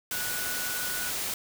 sine tone in noise, 1471 Hz, F#6, 11 cents flat, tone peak -36 dBFS, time 0.12-1.1 s, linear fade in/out 2 ms, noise white, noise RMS -32 dBFS, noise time 0.11-1.34 s, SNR -7 dB, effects none

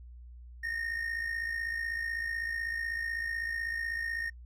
triangle tone with amplitude modulation, 1843 Hz, A#6, 20 cents flat, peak -28 dBFS, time 0.63-4.3 s, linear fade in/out 10 ms, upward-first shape sine, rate 56 Hz, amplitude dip 60%, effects noise-tail reverb RT60 0.1 s tail -24 dB re dry + added 60 Hz sine -46 dBFS peak until 4.45 s

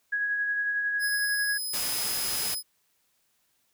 sine tone with tremolo, 1661.2 Hz, G#6, in tune, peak -24 dBFS, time 0.12-1.58 s, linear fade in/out 10 ms, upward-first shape sine, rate 11 Hz, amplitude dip 30%
15% pulse tone, 5060 Hz, D#8, 28 cents sharp, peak -25 dBFS, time 0.99-2.63 s, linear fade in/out 50 ms
white noise, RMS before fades -32 dBFS, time 1.73-2.55 s, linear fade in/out 10 ms
effects white hiss -71 dBFS RMS until 3.73 s

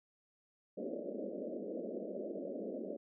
white band-pass noise, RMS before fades -42 dBFS, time 0.77-2.97 s, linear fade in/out 10 ms, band 190 to 620 Hz, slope 96 dB/octave, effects none

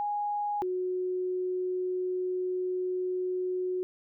sine tone pair in turn, 827 / 366.4 Hz, G#5 / F#4, -8 / -17 cents, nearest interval octave + major second, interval 1409 cents, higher first, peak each -28 dBFS, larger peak neither, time 0-0.62 / 0.62-3.83 s, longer second, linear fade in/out 0 ms, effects none

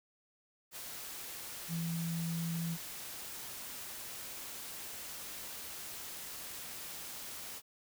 sine tone in noise, 166.8 Hz, E3, 21 cents sharp, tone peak -34 dBFS, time 1.68-2.78 s, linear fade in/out 50 ms, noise white, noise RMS -45 dBFS, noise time 0.71-7.62 s, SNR +8 dB, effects none

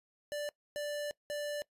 square tone bursts at uneven times, 587.3 Hz, D5, in tune, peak -36 dBFS, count 3, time 0.32-0.49 / 0.76-1.11 / 1.3-1.62 s, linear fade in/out 0 ms, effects noise-tail reverb RT60 0.1 s tail -21 dB re dry + resampled to 32000 Hz

